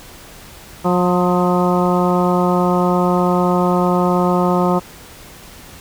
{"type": "harmonic tone with a mistuned harmonic", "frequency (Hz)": 179.1, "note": "F3", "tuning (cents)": 44, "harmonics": [1, 2, 3, 4, 5, 6, 7], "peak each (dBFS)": [-16, -19, -21, -22, -23, -24, -24], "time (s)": [0.84, 4.8], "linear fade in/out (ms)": 20, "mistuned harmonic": 6, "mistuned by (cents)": -35, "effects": ["pink hiss -39 dBFS RMS until 5.8 s"]}